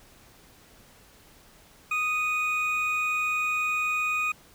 triangle tone pair together, 1244.5 / 2481 Hz, D#6 / D#7, 0 / -6 cents, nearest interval octave, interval 1194 cents, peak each -28 / -24 dBFS, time 1.91-4.32 s, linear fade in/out 5 ms, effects pink hiss -55 dBFS RMS until 4.54 s

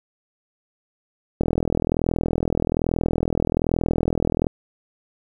click train, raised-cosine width 2 ms, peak -7 dBFS, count 127, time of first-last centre 1.41-4.468 s, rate 41.2 Hz, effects 8-bit

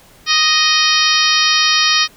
harmonic tone, 622.3 Hz, D#5, in tune, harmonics 2 / 3 / 4 / 5 / 6 / 7 / 8 / 9, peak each -19 / -19 / -19 / -19 / -19 / -19 / -19 / -19 dBFS, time 0.26-2.08 s, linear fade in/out 50 ms, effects pink hiss -46 dBFS RMS until 2.16 s

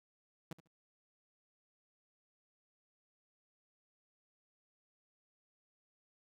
sawtooth tone with echo, 163.4 Hz, E3, 15 cents flat, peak -38 dBFS, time 0.51-0.53 s, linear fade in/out 2 ms, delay 73 ms, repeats 2, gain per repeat -15 dB, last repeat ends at 0.676 s, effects none

